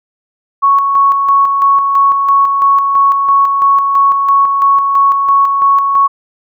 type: tone with tremolo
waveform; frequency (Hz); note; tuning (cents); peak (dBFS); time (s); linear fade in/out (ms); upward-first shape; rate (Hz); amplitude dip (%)
sine; 1108.7; C#6; 0; -5; 0.62-6.08; 20; square; 3; 40
effects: none

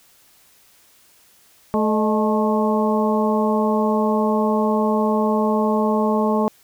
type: harmonic tone with a mistuned harmonic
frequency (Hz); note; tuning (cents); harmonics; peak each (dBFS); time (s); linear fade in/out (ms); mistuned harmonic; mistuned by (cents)
216.5; A3; -28; 1 / 2 / 3 / 4 / 5; -19 / -22 / -24 / -25 / -26; 1.74-6.48; 0; 3; -73
effects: white hiss -54 dBFS RMS until 6.63 s

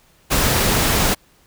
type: noise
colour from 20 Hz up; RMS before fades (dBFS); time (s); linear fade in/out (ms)
pink; -17; 0.3-1.15; 20
effects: pink hiss -55 dBFS RMS until 1.46 s

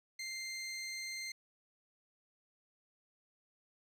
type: tone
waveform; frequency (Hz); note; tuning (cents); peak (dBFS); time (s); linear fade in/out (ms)
20% pulse; 2093; C7; 0; -35; 0.19-1.32; 5
effects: low-pass 11000 Hz 12 dB/octave + 12-bit

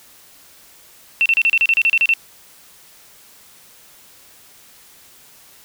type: tone bursts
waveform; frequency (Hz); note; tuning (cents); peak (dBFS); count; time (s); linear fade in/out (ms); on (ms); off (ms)
sine; 2697; E7; +39; -11; 12; 1.21-2.137; 0; 47; 33
effects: white hiss -47 dBFS RMS until 5.64 s

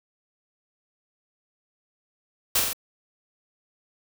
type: noise with echo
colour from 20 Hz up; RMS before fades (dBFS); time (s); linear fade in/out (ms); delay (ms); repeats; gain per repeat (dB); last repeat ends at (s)
white; -21; 2.55-2.6; 5; 44; 3; -3; 2.732
effects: none

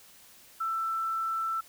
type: tone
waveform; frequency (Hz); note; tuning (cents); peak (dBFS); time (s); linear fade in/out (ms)
sine; 1331; E6; +16; -28; 0.6-1.61; 10
effects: white hiss -55 dBFS RMS until 1.68 s

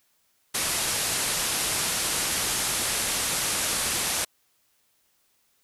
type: low-pass noise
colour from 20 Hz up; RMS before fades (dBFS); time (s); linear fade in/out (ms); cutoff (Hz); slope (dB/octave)
white; -27; 0.54-4.25; 10; 12000; 96
effects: white hiss -68 dBFS RMS until 5.63 s

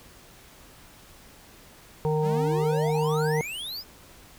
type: harmonic tone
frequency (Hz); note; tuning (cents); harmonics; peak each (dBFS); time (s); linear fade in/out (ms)
153.8; D#3; -20; 1 / 3 / 5 / 6; -25 / -25 / -36 / -33; 2.05-3.41; 0
type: exponential sweep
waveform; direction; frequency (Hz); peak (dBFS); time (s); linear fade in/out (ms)
square; up; 170 to 5270; -33; 2.21-3.84; 50
effects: pink hiss -51 dBFS RMS until 4.38 s

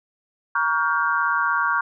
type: chord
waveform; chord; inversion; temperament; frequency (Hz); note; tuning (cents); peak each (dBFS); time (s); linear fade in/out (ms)
sine; G half-diminished seventh; first; just; 940.8 / 1128.9 / 1411.2 / 1568; Bb5 / Db6 / F6 / G6; +16 / +31 / +18 / 0; -26 / -23 / -23 / -25; 0.55-1.81; 5
effects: none

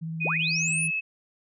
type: tone with vibrato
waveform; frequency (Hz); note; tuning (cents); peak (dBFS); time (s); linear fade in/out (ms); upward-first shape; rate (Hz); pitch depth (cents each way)
sine; 162.2; E3; -28; -30; 0.01-0.91; 20; triangle; 17; 21
type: tone with pitch glide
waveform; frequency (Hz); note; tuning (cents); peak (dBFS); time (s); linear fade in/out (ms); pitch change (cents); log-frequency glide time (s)
sine; 2489 to 2592; D#7 to E7; 0 to -30; -25; 0.2-1.01; 20; +70; 0.44-0.71
type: linear sweep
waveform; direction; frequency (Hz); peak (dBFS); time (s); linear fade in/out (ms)
sine; up; 128.4 to 10548; -28; 0.24-0.88; 20
effects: none

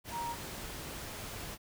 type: tone in noise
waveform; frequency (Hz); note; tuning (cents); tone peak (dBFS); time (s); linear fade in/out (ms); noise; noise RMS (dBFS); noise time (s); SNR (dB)
sine; 940; A#5; +14; -35; 0.11-0.36; 50; pink; -43; 0.04-1.58; +5
effects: none

